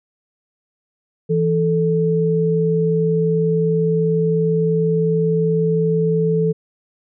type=tone pair together; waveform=sine; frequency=164.81 / 438.6 Hz; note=E3 / A4; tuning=0 / -6 cents; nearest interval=octave + perfect fourth; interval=1694 cents; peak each=-17 dBFS; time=1.29-6.53 s; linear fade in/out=20 ms; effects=none